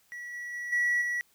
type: tone with level steps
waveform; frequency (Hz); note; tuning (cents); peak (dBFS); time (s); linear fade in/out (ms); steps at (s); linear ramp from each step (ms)
triangle; 1937; B6; -34; -36 / -34 / -32 / -21 / -26; 0.12-1.21; 0; 0.33 / 0.53 / 0.72 / 1.01; 10
effects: tanh soft clip ceiling -19 dBFS + white hiss -66 dBFS RMS until 1.34 s